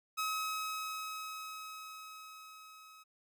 sawtooth tone with level ramp, 1277 Hz, D#6, 45 cents sharp, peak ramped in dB -29 to -51 dBFS, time 0.17-3.04 s, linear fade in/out 20 ms, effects none

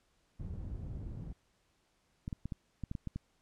white low-pass noise, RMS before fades -42 dBFS, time 0.39-1.33 s, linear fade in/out 10 ms, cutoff 100 Hz, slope 12 dB/octave
clicks, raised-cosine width 5 ms, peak -26 dBFS, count 9, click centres 2.279 / 2.328 / 2.456 / 2.522 / 2.837 / 2.914 / 2.952 / 3.073 / 3.16 s
effects pink hiss -74 dBFS RMS until 3.41 s + low-pass 9000 Hz 12 dB/octave

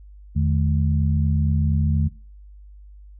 sine tone cluster, 81.2 / 149.8 / 214.1 Hz, E2 / D3 / A3, -26 / +35 / -47 cents, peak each -19 / -22 / -26 dBFS, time 0.35-2.09 s, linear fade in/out 20 ms, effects noise-tail reverb RT60 0.4 s tail -22 dB re dry + added 50 Hz sine -41 dBFS peak until 3.19 s

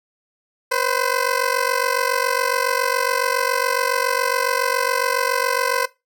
15% pulse ring-modulated tone, 511 Hz, C5, 41 cents flat, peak -9 dBFS, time 0.71-5.86 s, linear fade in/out 10 ms, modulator 23.6 Hz, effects noise-tail reverb RT60 0.2 s tail -18 dB re dry

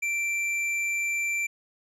sine tone with hard clipping, 2349 Hz, D7, in tune, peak -27 dBFS, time 0.02-1.47 s, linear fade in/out 10 ms, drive 9 dB, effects low-pass 11000 Hz 12 dB/octave

